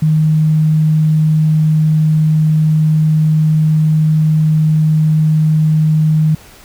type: tone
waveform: sine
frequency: 155.56 Hz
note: D#3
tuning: in tune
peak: -8 dBFS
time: 0.02-6.35 s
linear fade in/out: 5 ms
effects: pink hiss -40 dBFS RMS until 6.64 s